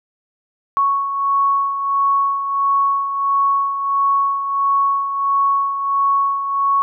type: beating tone pair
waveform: sine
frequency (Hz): 1108.7 / 1110.2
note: C#6 / C#6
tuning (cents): 0 / +2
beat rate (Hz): 1.5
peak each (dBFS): -15 / -23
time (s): 0.77-6.82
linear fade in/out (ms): 0
effects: none